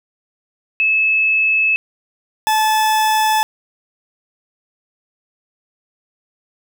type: tone pair in turn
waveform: sine / 40% pulse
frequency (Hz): 2600 / 867.6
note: E7 / A5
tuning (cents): -24 / -25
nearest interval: octave + perfect fifth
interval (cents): 1901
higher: first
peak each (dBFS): -12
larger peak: neither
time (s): 0.8-1.76 / 2.47-3.43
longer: neither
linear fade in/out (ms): 0
effects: none